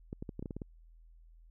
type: clicks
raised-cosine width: 3 ms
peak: -27 dBFS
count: 9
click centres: 0.129 / 0.225 / 0.292 / 0.394 / 0.426 / 0.458 / 0.508 / 0.566 / 0.618 s
effects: added 41 Hz sine -55 dBFS peak until 1.5 s